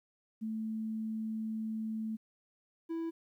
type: tone pair in turn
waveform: sine / triangle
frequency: 220 / 329.6 Hz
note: A3 / E4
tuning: 0 / 0 cents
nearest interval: perfect fifth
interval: 700 cents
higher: second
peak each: -34 / -32 dBFS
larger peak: second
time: 0.41-2.17 / 2.89-3.11 s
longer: first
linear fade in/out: 20 ms
effects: 12-bit